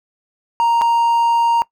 triangle tone with dropouts, 932.3 Hz, A#5, in tune, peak -10 dBFS, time 0.6-1.62 s, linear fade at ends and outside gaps 0 ms, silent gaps 0.813-0.818 s, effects noise-tail reverb RT60 0.1 s tail -20 dB re dry

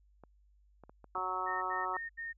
clicks, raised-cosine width 1 ms, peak -38 dBFS, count 5, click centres 0.237 / 0.837 / 0.895 / 1.043 / 1.18 s
harmonic tone, 185 Hz, F#3, in tune, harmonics 2 / 3 / 4 / 5 / 6 / 7, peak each -45 / -48 / -41 / -39 / -39 / -37 dBFS, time 1.15-1.97 s, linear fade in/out 2 ms
sine tone bursts, 1836 Hz, A#6, 27 cents flat, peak -38 dBFS, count 4, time 1.46-2.331 s, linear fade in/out 20 ms, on 160 ms, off 77 ms
effects added 50 Hz sine -63 dBFS peak until 2.37 s

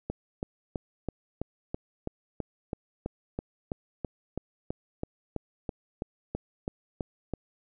click train, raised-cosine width 2 ms, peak -18 dBFS, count 23, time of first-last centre 0.1-7.337 s, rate 3.04 Hz, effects none

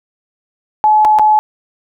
sine tone with dropouts, 855 Hz, A5, 50 cents flat, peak -6 dBFS, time 0.84-1.39 s, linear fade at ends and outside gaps 0 ms, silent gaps 1.048-1.051 / 1.187-1.195 s, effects none

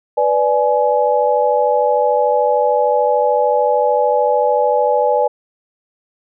sine chord, G# diminished, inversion first, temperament equal with one note detuned, 493.9 / 587.3 / 841.7 Hz, B4 / D5 / G#5, 0 / 0 / +23 cents, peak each -16 dBFS, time 0.17-5.28 s, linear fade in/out 10 ms, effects none

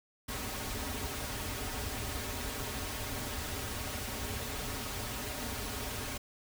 pink noise with comb filter, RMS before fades -38 dBFS, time 0.28-6.18 s, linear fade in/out 10 ms, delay 5.9 ms, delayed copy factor -0.75, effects none

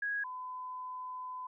sine tone pair in turn, 1655 / 1010.8 Hz, G#6 / B5, -6 / +40 cents, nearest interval major sixth, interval 854 cents, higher first, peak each -32 / -39 dBFS, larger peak first, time 0.02-0.24 / 0.24-1.47 s, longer second, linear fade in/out 5 ms, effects none

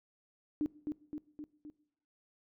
sine tone with echo, 299.3 Hz, D4, 33 cents sharp, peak -29 dBFS, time 0.61-0.66 s, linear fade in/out 0 ms, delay 260 ms, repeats 4, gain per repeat -4 dB, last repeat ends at 1.7 s, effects noise-tail reverb RT60 0.8 s tail -22 dB re dry

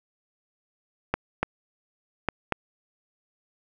clicks, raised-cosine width 0.5 ms, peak -8 dBFS, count 4, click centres 1.14 / 1.43 / 2.287 / 2.523 s, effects none

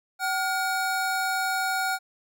square tone pair together, 760.1 / 1430 Hz, F#5 / F6, +46 / +41 cents, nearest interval major seventh, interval 1095 cents, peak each -28 dBFS, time 0.19-1.99 s, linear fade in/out 50 ms, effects none

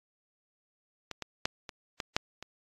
clicks, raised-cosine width 0.2 ms, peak -20 / -19 / -10 / -23 / -15 / -7 / -24 dBFS, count 7, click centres 1.113 / 1.223 / 1.455 / 1.692 / 2.002 / 2.165 / 2.426 s, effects AAC 32 kbps

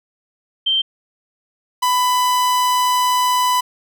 sine / 45% pulse tone pair in turn, 3135 / 996.9 Hz, G7 / B5, -1 / +16 cents, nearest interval octave + minor sixth, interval 1983 cents, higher first, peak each -14 dBFS, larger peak neither, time 0.66-0.82 / 1.82-3.61 s, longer second, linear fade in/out 10 ms, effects none

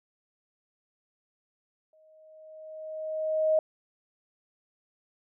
sine tone with exponential growth, 627 Hz, D#5, 13 cents sharp, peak -19 dBFS, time 1.93-3.59 s, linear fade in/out 2 ms, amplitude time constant 360 ms, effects none

